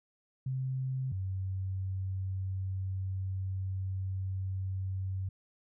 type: tone pair in turn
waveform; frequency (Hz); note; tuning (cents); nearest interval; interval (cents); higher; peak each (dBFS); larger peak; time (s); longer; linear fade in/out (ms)
sine; 130.81 / 94.94; C3 / F#2; 0 / +45; tritone; 555; first; -31 / -32; first; 0.46-1.12 / 1.12-5.29; second; 5
effects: none

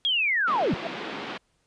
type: linear sweep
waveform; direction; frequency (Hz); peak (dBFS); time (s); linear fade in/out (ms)
sine; down; 3344 to 124.2; -21; 0.05-0.74; 0
type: band-pass noise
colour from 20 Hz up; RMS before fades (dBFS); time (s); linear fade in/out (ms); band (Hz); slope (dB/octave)
pink; -35; 0.47-1.38; 10; 200 to 3700; 24
type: tone with exponential growth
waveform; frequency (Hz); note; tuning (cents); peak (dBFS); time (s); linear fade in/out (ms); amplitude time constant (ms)
sine; 670; E5; +28; -25; 0.78-0.87; 2; 19
effects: pink hiss -70 dBFS RMS until 1.66 s + resampled to 22050 Hz

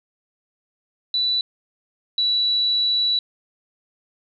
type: tone pair in turn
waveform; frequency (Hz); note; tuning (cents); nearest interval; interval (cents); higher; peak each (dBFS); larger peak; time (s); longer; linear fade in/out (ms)
sine; 3964 / 3937; B7 / B7; +6 / -6; unison; 12; first; -18 / -17; second; 1.14-1.41 / 2.18-3.19; second; 2
effects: none

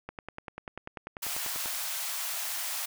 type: click train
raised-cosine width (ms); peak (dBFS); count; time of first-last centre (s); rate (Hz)
0.5; -23; 17; 0.09-1.659; 10.2
type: high-pass noise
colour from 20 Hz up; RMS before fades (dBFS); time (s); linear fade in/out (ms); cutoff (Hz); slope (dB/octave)
white; -34; 1.22-2.86; 10; 600; 96
effects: none

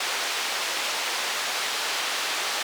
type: band-pass noise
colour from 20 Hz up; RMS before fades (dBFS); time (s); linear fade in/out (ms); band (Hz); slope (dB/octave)
white; -28; 0-2.63; 5; 510 to 4400; 12
effects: none

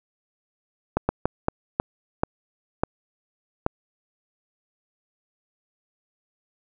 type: slowing click train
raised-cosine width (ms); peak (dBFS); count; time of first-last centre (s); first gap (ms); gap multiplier
1; -6; 8; 0.97-3.664; 120; 1.38
effects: none

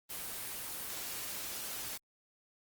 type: noise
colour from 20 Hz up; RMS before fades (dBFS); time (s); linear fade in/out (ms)
white; -41; 0.09-1.98; 20
effects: Opus 24 kbps

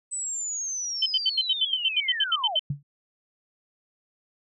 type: linear sweep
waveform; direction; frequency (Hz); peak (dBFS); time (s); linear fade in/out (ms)
sine; down; 8090 to 580; -28; 0.11-2.57; 20
type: tone bursts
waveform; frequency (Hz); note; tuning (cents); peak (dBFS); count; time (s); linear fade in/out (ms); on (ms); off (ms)
sine; 3073; G7; -35; -19; 14; 1.02-2.594; 5; 40; 78
type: tone with exponential decay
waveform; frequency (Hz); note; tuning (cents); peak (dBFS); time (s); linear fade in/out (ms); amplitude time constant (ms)
sine; 142.8; D3; -48; -21; 2.7-2.83; 5; 27
effects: none

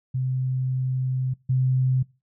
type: tone pair in turn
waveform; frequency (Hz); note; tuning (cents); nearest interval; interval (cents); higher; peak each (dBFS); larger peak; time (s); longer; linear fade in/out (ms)
sine; 129.4 / 129.4; C3 / C3; -19 / -19; unison; 0; neither; -22 / -18; second; 0.14-1.34 / 1.49-2.03; first; 10
effects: noise-tail reverb RT60 0.3 s tail -23 dB re dry

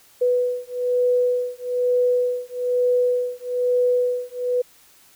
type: beating tone pair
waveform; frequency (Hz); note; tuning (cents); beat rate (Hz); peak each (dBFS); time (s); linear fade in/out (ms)
sine; 493.9 / 495; B4 / B4; 0 / +4; 1.1; -21; 0.21-4.62; 10
effects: white hiss -53 dBFS RMS until 5.15 s

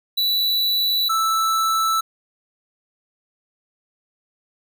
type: tone pair in turn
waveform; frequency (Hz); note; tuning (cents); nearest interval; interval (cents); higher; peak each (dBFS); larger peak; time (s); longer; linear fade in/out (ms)
square; 3951 / 1318.5; B7 / E6; 0 / 0; octave + perfect fifth; 1900; first; -18; neither; 0.17-1.09 / 1.09-2.01; neither; 10
effects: none

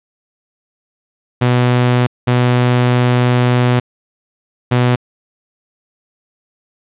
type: tone bursts at uneven times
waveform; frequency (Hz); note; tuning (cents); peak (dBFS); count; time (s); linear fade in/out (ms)
sawtooth; 123.47; B2; 0; -6; 3; 1.41-2.07 / 2.27-3.8 / 4.71-4.96; 10
effects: resampled to 8000 Hz + 8-bit

